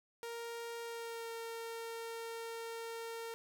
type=tone with pitch glide; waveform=sawtooth; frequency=466.2 to 458.5 Hz; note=A#4 to A#4; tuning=0 to -29 cents; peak=-38 dBFS; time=0.23-3.34 s; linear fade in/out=0 ms; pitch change=-29 cents; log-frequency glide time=0.82-1.32 s; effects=none